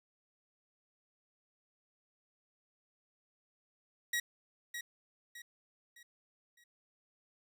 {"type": "tone with echo", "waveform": "sawtooth", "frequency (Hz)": 1906, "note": "A#6", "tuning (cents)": 38, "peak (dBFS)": -28, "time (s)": [4.13, 4.2], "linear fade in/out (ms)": 5, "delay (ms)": 610, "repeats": 4, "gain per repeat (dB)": -8, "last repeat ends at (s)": 6.64, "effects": []}